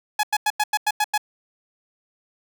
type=tone bursts; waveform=sawtooth; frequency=843 Hz; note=G#5; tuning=26 cents sharp; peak=-14 dBFS; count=8; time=0.19-1.178 s; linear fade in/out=5 ms; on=43 ms; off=92 ms; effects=none